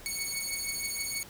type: beating tone pair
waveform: 10% pulse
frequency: 2217 / 2223.3 Hz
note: C#7 / C#7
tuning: 0 / +5 cents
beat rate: 6.3 Hz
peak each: -26 dBFS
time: 0.06-1.23 s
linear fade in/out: 0 ms
effects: pink hiss -50 dBFS RMS until 1.29 s